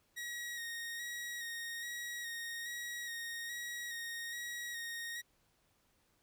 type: tone with vibrato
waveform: sawtooth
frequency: 1884 Hz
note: A#6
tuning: 18 cents sharp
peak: -37 dBFS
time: 0.16-5.22 s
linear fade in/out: 20 ms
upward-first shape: square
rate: 1.2 Hz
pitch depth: 22 cents each way
effects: pink hiss -74 dBFS RMS until 6.22 s